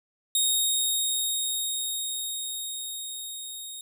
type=tone with level ramp; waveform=15% pulse; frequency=3729 Hz; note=A#7; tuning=in tune; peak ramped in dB=-14 to -30 dBFS; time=0.35-3.81 s; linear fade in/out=2 ms; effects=none